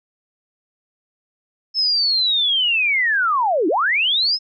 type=linear two-way sweep; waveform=sine; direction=down then up; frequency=5274 to 289.5 to 5274 Hz; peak=-15 dBFS; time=1.74-4.39 s; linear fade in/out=50 ms; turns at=3.68 s; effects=none